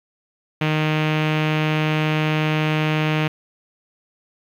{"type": "tone with low-pass filter", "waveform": "sawtooth", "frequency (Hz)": 154.6, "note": "D#3", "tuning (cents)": -11, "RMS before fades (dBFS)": -20, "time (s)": [0.61, 3.28], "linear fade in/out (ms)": 5, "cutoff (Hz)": 2700, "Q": 3, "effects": ["8-bit"]}